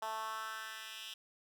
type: tone with high-pass filter sweep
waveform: 10% pulse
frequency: 220 Hz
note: A3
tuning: in tune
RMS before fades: -43 dBFS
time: 0.02-1.14 s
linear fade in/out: 5 ms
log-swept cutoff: 800 to 3000 Hz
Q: 2.7
effects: none